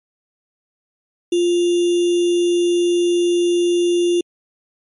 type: tone with sample-and-hold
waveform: sine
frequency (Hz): 348.8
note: F4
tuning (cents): -2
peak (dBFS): -13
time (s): 1.32-4.21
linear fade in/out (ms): 5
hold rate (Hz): 3150
effects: MP3 48 kbps